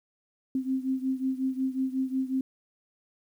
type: beating tone pair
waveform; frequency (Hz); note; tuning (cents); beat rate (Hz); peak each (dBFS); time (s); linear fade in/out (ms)
sine; 261 / 266.5; C4 / C4; -4 / +32; 5.5; -28 / -31; 0.55-2.41; 2
effects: 10-bit